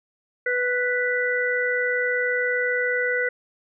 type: harmonic tone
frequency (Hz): 493.9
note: B4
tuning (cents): 0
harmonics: 1 / 3 / 4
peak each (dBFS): -25 / -25 / -25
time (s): 0.46-3.29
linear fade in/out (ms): 5
effects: none